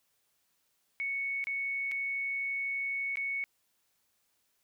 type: tone with dropouts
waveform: sine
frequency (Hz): 2217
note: C#7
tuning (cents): 0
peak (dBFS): -31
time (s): 1-3.44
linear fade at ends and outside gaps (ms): 0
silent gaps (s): 1.441-1.47 / 1.914-1.918 / 3.157-3.171
effects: white hiss -75 dBFS RMS until 4.63 s